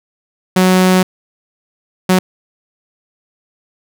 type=tone bursts at uneven times; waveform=sawtooth; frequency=185 Hz; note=F#3; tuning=in tune; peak=-4 dBFS; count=2; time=0.56-1.03 / 2.09-2.19 s; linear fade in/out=5 ms; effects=none